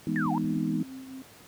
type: chord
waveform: sine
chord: E major seventh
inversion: none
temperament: equal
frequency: 164.81 / 207.7 / 246.9 / 311.1 Hz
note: E3 / G#3 / B3 / D#4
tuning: 0 / 0 / 0 / 0 cents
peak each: -31 dBFS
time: 0.07-0.83 s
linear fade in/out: 2 ms
type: clicks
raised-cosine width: 5 ms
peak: -31 / -29 / -29 / -35 / -33 dBFS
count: 5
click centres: 0.072 / 0.261 / 0.444 / 0.53 / 0.57 s
type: linear two-way sweep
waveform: sine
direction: down then up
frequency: 1864.7 to 698.5 to 999 Hz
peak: -29 dBFS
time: 0.16-0.38 s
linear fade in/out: 0 ms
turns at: 0.32 s
type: tone with tremolo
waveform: sine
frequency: 263.6 Hz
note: C4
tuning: 13 cents sharp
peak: -37 dBFS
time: 0.5-1.22 s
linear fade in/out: 0 ms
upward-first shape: triangle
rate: 4.9 Hz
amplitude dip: 50%
effects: pink hiss -52 dBFS RMS until 1.47 s + high-pass 100 Hz 12 dB/octave